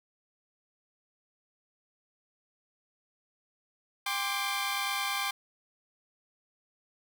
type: chord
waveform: 15% pulse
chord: G suspended fourth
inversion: none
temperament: equal with one note detuned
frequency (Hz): 797.2 / 1046.5 / 1174.7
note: G5 / C6 / D6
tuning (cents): +29 / 0 / 0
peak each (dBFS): -28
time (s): 4.06-5.31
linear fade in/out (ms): 5
effects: none